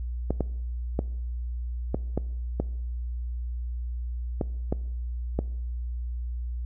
clicks, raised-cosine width 2 ms, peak -12 dBFS, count 9, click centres 0.306 / 0.407 / 0.991 / 1.945 / 2.176 / 2.6 / 4.412 / 4.725 / 5.39 s, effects noise-tail reverb RT60 0.8 s tail -21 dB re dry + added 60 Hz sine -29 dBFS peak until 6.65 s

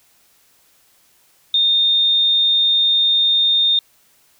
sine tone, 3650 Hz, A#7, 37 cents flat, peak -12 dBFS, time 1.54-3.79 s, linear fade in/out 2 ms, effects white hiss -56 dBFS RMS until 4.39 s

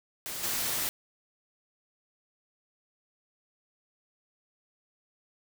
white noise with level steps, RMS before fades -37 / -31 dBFS, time 0.26-0.89 s, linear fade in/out 0 ms, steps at 0.43 s, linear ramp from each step 5 ms, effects none

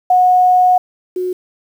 sine tone pair in turn, 730 / 365 Hz, F#5 / F#4, -24 / -24 cents, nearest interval octave, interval 1200 cents, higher first, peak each -7 / -16 dBFS, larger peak first, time 0.1-0.78 / 1.16-1.33 s, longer first, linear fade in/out 5 ms, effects 7-bit

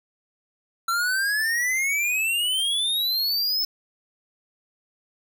square exponential sweep, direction up, 1343 to 5300 Hz, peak -22 dBFS, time 0.88-3.65 s, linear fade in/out 5 ms, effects none

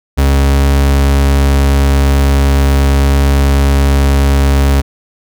40% pulse tone, 69.2 Hz, C#2, 2 cents flat, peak -6 dBFS, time 0.17-4.82 s, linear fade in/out 20 ms, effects none

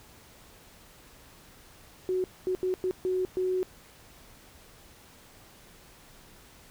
sine tone bursts at uneven times, 370 Hz, F#4, in tune, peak -25 dBFS, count 6, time 2.09-2.24 / 2.47-2.55 / 2.63-2.74 / 2.84-2.91 / 3.05-3.25 / 3.37-3.63 s, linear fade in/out 0 ms, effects pink hiss -54 dBFS RMS until 6.7 s

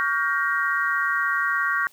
sine chord, G half-diminished seventh, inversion second, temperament just, 1128.9 / 1411.2 / 1568 / 1881.6 Hz, Db6 / F6 / G6 / Bb6, +31 / +18 / 0 / +16 cents, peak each -26 dBFS, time 0-1.87 s, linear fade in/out 0 ms, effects white hiss -55 dBFS RMS until 1.92 s

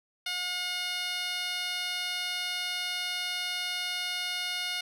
10% pulse tone with band-pass filter, 720 Hz, F#5, 47 cents flat, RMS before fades -33 dBFS, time 0.26-4.81 s, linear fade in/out 5 ms, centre 4000 Hz, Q 0.67, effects none

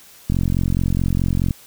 click train, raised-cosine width 5 ms, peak -7 dBFS, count 55, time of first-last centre 0.3-1.508 s, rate 44.7 Hz, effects white hiss -46 dBFS RMS until 1.66 s

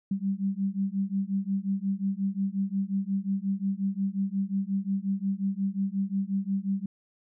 sine beating tone pair, 192.8 / 198.4 Hz, G3 / G3, -28 / +21 cents, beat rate 5.6 Hz, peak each -29 dBFS, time 0.11-6.86 s, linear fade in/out 5 ms, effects none

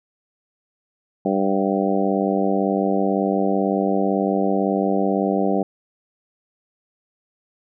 harmonic tone with a mistuned harmonic, 98 Hz, G2, in tune, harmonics 2 / 3 / 4 / 5 / 6 / 7 / 8, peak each -22 / -24 / -25 / -26 / -27 / -27 / -28 dBFS, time 1.25-5.63 s, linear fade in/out 5 ms, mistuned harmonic 8, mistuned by -28 cents, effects none

